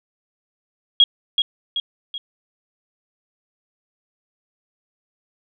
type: tone with echo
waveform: sine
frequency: 3294 Hz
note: G#7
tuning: 15 cents flat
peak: -8 dBFS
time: 1-1.04 s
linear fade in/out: 2 ms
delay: 380 ms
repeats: 3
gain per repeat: -6 dB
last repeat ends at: 2.18 s
effects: none